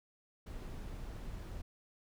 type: noise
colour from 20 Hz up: brown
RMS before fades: -44 dBFS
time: 0.46-1.62 s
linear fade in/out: 10 ms
effects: none